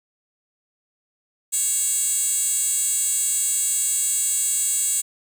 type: tone with high-pass filter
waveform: 10% pulse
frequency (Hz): 554.4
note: C#5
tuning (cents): 0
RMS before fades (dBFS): -22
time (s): 1.52-5.02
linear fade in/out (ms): 20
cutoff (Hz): 7700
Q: 3.2
effects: none